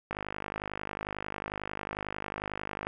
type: click train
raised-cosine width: 0.5 ms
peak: -19 dBFS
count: 142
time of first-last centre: 0.11-2.869 s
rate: 51.1 Hz
effects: none